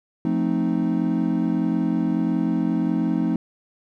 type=chord; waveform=triangle; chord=F dominant seventh; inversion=none; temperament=equal; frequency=174.61 / 220 / 261.6 / 311.1 Hz; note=F3 / A3 / C4 / Eb4; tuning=0 / 0 / 0 / 0 cents; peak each=-23 dBFS; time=0.25-3.36 s; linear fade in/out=2 ms; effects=none